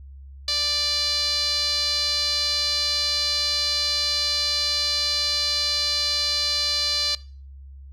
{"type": "tone with band-pass filter", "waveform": "sawtooth", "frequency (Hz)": 587.3, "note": "D5", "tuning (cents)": 0, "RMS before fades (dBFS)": -24, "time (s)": [0.48, 7.15], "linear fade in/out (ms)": 2, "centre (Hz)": 4400, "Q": 7.5, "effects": ["noise-tail reverb RT60 0.4 s tail -20 dB re dry", "added 68 Hz sine -39 dBFS peak until 7.92 s"]}